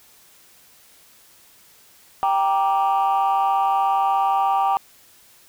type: chord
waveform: sine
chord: G minor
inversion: none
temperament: just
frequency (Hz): 784 / 940.8 / 1176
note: G5 / Bb5 / D6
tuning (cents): 0 / +16 / +2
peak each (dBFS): -17 / -22 / -22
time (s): 2.23-4.77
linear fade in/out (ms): 0
effects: tanh soft clip ceiling -12 dBFS + white hiss -52 dBFS RMS until 5.48 s